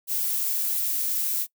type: noise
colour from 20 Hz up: violet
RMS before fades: -26 dBFS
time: 0.07-1.47 s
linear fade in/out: 50 ms
effects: noise-tail reverb RT60 0.1 s tail -22 dB re dry